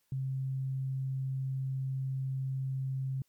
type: tone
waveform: sine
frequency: 133 Hz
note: C3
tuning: 29 cents sharp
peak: -31 dBFS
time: 0.12-3.22 s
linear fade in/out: 2 ms
effects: white hiss -75 dBFS RMS until 3.28 s + MP3 96 kbps